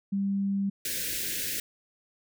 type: tone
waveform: sine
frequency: 197.6 Hz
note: G3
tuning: 14 cents sharp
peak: -25 dBFS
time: 0.12-0.7 s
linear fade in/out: 10 ms
type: band-stop noise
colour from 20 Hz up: white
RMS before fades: -32 dBFS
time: 0.85-1.6 s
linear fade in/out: 2 ms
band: 550 to 1500 Hz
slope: 96 dB/octave
effects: none